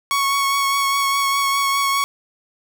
sawtooth tone with vibrato, 1108.7 Hz, C#6, in tune, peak -13 dBFS, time 0.11-2.04 s, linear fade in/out 0 ms, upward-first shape triangle, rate 4.9 Hz, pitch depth 19 cents each way, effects none

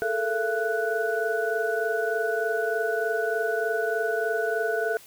sine tone cluster, 430.8 / 454.1 / 678 / 1482 Hz, A4 / A#4 / E5 / F#6, -37 / -45 / +49 / +2 cents, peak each -29 dBFS, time 0.02-4.97 s, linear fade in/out 0 ms, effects white hiss -50 dBFS RMS until 5.06 s

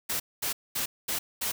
white noise bursts, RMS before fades -30 dBFS, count 5, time 0.09-1.52 s, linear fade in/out 10 ms, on 110 ms, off 220 ms, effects none

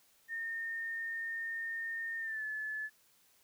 sine tone with pitch glide, 1827 to 1727.4 Hz, A#6 to A6, -35 to -32 cents, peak -36 dBFS, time 0.28-2.9 s, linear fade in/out 50 ms, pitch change -97 cents, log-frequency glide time 2.19-2.44 s, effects white hiss -68 dBFS RMS until 3.43 s

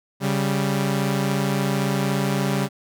sawtooth tone pair together, 138.59 / 196 Hz, C#3 / G3, 0 / 0 cents, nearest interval tritone, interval 600 cents, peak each -19 dBFS, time 0.2-2.69 s, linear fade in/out 50 ms, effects none

